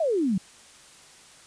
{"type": "exponential sweep", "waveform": "sine", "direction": "down", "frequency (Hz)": [688, 174.61], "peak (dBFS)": -21, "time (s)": [0, 0.38], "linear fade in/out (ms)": 5, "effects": ["white hiss -51 dBFS RMS until 1.46 s", "resampled to 22050 Hz"]}